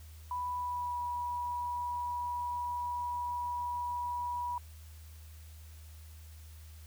sine tone with pitch glide, 987.8 to 971.4 Hz, B5 to B5, 0 to -29 cents, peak -33 dBFS, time 0.31-4.58 s, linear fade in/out 2 ms, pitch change -29 cents, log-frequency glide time 0.54-1 s, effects added 78 Hz sine -48 dBFS peak until 6.86 s + white hiss -60 dBFS RMS until 6.86 s

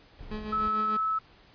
brown noise, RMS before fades -42 dBFS, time 0.19-0.68 s, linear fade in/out 0 ms
30% pulse tone with tremolo, 213.4 Hz, G#3, 47 cents sharp, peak -30 dBFS, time 0.31-0.97 s, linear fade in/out 5 ms, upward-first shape triangle, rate 6.7 Hz, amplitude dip 60%
sine tone, 1301 Hz, E6, 23 cents flat, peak -25 dBFS, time 0.52-1.19 s, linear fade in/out 10 ms
effects pink hiss -57 dBFS RMS until 1.54 s + resampled to 11025 Hz

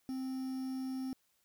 triangle tone with quantisation, 261.6 Hz, C4, in tune, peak -34 dBFS, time 0.09-1.13 s, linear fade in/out 0 ms, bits 9, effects white hiss -75 dBFS RMS until 1.44 s

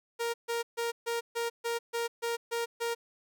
sawtooth tone bursts, 467.3 Hz, A#4, 4 cents sharp, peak -26 dBFS, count 10, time 0.19-2.95 s, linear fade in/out 20 ms, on 150 ms, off 140 ms, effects none

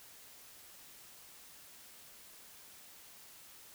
silence, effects white hiss -56 dBFS RMS until 3.74 s

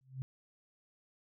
sine tone with exponential growth, 131.5 Hz, C3, 9 cents sharp, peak -33 dBFS, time 0.01-0.22 s, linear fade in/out 0 ms, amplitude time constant 45 ms, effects none

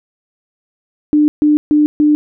sine tone bursts, 299.1 Hz, D4, 32 cents sharp, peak -7 dBFS, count 4, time 1.13-2.15 s, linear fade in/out 0 ms, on 150 ms, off 140 ms, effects none

